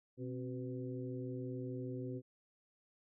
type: harmonic tone with a mistuned harmonic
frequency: 125.3 Hz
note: B2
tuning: 25 cents sharp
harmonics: 1 / 2 / 3 / 4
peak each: -43 / -44 / -46 / -50 dBFS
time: 0.17-2.22 s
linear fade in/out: 50 ms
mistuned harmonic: 2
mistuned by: +80 cents
effects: none